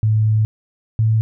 sine tone pair in turn, 108.6 / 110.63 Hz, A2 / A2, -22 / +10 cents, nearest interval unison, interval 32 cents, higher second, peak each -12 dBFS, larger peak neither, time 0.03-0.45 / 0.99-1.21 s, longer first, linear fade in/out 0 ms, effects none

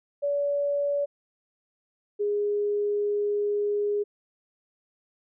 sine tone pair in turn, 572 / 412.3 Hz, D5 / G#4, -46 / -13 cents, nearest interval tritone, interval 567 cents, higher first, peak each -23 dBFS, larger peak neither, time 0.22-1.06 / 2.19-4.04 s, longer second, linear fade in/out 20 ms, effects none

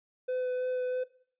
triangle tone with vibrato, 505 Hz, B4, 39 cents sharp, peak -27 dBFS, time 0.28-1.04 s, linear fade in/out 10 ms, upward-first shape sine, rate 3.1 Hz, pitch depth 10 cents each way, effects noise-tail reverb RT60 0.5 s tail -18 dB re dry + resampled to 8000 Hz

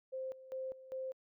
sine tone with tremolo, 523.3 Hz, C5, in tune, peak -38 dBFS, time 0.12-1.13 s, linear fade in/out 20 ms, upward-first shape square, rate 2.5 Hz, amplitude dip 80%, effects none

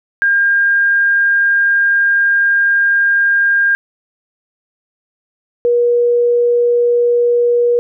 sine tone pair in turn, 1608 / 479.7 Hz, G6 / A#4, +44 / +50 cents, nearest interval octave + major sixth, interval 2094 cents, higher first, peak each -9 dBFS, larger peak neither, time 0.22-3.75 / 5.65-7.79 s, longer first, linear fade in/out 0 ms, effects none

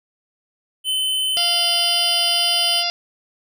square tone, 3047 Hz, G7, 50 cents flat, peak -19 dBFS, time 0.84-2.84 s, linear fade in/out 50 ms
harmonic tone, 696 Hz, F5, 6 cents flat, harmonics 1 / 2 / 3 / 4 / 5 / 6 / 7 / 8, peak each -27 / -34 / -33 / -27 / -29 / -32 / -22 / -32 dBFS, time 1.37-2.9 s, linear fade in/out 0 ms
effects none

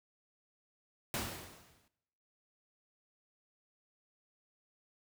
pink noise with exponential decay, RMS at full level -34 dBFS, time 1.14-1.88 s, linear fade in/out 1 ms, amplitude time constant 160 ms, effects noise-tail reverb RT60 1.0 s tail -21 dB re dry + high-pass 60 Hz 12 dB/octave

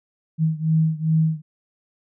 sine beating tone pair, 158.2 / 160.7 Hz, D#3 / E3, +29 / -44 cents, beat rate 2.5 Hz, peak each -19 / -21 dBFS, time 0.38-1.42 s, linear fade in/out 50 ms, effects none

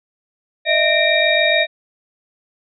sine tone cluster, 614 / 661 / 1838 / 2355 / 3742 Hz, D#5 / E5 / A#6 / D7 / A#7, -23 / +5 / -25 / +4 / +6 cents, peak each -19 dBFS, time 0.65-1.67 s, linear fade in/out 50 ms, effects none

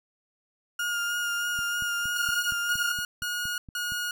35% pulse tone with vibrato, 1420 Hz, F6, 28 cents sharp, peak -25 dBFS, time 0.79-2.92 s, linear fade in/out 5 ms, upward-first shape sine, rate 3.2 Hz, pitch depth 18 cents each way
click train, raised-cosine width 5 ms, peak -31 dBFS, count 11, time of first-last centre 1.59-3.921 s, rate 4.29 Hz
sawtooth tone bursts, 1441 Hz, F#6, 46 cents flat, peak -25 dBFS, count 4, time 2.16-4.11 s, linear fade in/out 2 ms, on 360 ms, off 170 ms
effects none

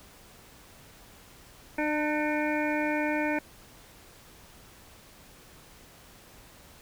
harmonic tone with a mistuned harmonic, 300.5 Hz, D4, 40 cents sharp, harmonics 1 / 2 / 3 / 5 / 6 / 7 / 8, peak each -29 / -32 / -34 / -36 / -37 / -37 / -38 dBFS, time 1.78-3.39 s, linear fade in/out 5 ms, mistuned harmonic 7, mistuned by +74 cents, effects pink hiss -53 dBFS RMS until 6.81 s

